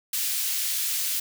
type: high-pass noise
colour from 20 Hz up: white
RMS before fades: -27 dBFS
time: 0.13-1.2 s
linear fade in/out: 5 ms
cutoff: 2600 Hz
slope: 12 dB/octave
effects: none